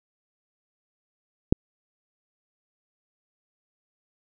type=click; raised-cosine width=3 ms; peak=-3 dBFS; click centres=1.525 s; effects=none